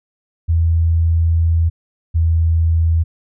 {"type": "tone pair in turn", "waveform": "sine", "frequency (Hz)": [82.7, 82.13], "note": ["E2", "E2"], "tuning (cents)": [6, -6], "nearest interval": "unison", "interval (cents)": 12, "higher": "first", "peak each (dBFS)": -11, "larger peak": "neither", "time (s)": [[0.48, 1.7], [2.14, 3.04]], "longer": "first", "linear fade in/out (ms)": 20, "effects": []}